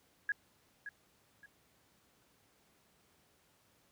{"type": "tone with echo", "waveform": "sine", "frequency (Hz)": 1661.2, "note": "G#6", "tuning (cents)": 0, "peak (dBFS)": -30, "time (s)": [0.29, 0.32], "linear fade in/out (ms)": 2, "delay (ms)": 570, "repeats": 2, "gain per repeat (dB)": -11, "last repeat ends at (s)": 1.46, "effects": ["pink hiss -70 dBFS RMS until 3.91 s", "high-pass 80 Hz 12 dB/octave"]}